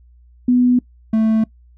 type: tone pair in turn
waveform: sine / triangle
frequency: 247.6 / 220.6 Hz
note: B3 / A3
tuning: +5 / +5 cents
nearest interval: major second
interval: 200 cents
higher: first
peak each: -10 dBFS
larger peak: neither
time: 0.48-0.79 / 1.13-1.44 s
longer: neither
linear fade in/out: 5 ms
effects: noise-tail reverb RT60 0.1 s tail -22 dB re dry + added 60 Hz sine -45 dBFS peak until 1.77 s